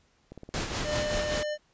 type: click train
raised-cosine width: 2 ms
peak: -29 dBFS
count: 16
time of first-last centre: 0.32-1.172 s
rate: 17.6 Hz
type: noise with tremolo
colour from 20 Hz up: pink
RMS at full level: -30 dBFS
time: 0.54-1.43 s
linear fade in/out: 0 ms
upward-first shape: sine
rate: 5.2 Hz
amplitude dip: 50%
type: tone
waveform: square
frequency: 600 Hz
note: D5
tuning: 37 cents sharp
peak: -30 dBFS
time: 0.83-1.58 s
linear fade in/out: 50 ms
effects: pink hiss -67 dBFS RMS until 1.73 s + resampled to 16000 Hz